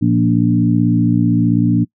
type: harmonic tone with a mistuned harmonic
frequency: 58.27 Hz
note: A#1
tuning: in tune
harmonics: 2 / 3 / 4 / 5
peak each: -16 / -16 / -16 / -16 dBFS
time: 0.01-1.85 s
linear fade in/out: 20 ms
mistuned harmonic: 4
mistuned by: +19 cents
effects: noise-tail reverb RT60 0.1 s tail -26 dB re dry